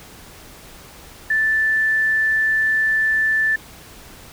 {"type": "tone", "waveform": "sine", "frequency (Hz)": 1760, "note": "A6", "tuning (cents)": 0, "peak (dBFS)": -15, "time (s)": [1.3, 3.56], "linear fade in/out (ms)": 5, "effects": ["pink hiss -42 dBFS RMS until 4.32 s"]}